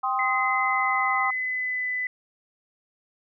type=chord; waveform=sine; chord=C minor; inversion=second; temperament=just; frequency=784.9 / 1046.5 / 1255.8 Hz; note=G5 / C6 / Eb6; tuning=+2 / 0 / +16 cents; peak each=-27 dBFS; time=0.03-1.31 s; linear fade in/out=10 ms
type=tone with pitch glide; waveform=sine; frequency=2048 to 2001 Hz; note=C7 to B6; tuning=-38 to +22 cents; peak=-25 dBFS; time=0.19-2.07 s; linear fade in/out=2 ms; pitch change=-40 cents; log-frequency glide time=0.63-1.88 s
effects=none